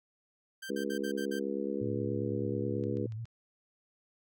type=tone bursts; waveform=sawtooth; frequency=1568 Hz; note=G6; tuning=in tune; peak=-37 dBFS; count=6; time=0.62-1.395 s; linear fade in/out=10 ms; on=85 ms; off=53 ms
type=harmonic tone; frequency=69.3 Hz; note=C#2; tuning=in tune; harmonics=3 / 4 / 5 / 6 / 7; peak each=-38 / -38 / -38 / -38 / -38 dBFS; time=0.69-3.07 s; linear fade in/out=10 ms
type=tone with vibrato; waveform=sine; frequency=111.6 Hz; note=A2; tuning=25 cents sharp; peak=-36 dBFS; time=1.81-3.25 s; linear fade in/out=5 ms; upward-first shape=triangle; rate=7.3 Hz; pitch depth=78 cents each way
type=clicks; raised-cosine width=0.2 ms; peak=-39 dBFS; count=4; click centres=2.838 / 2.971 / 3.122 / 3.255 s
effects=none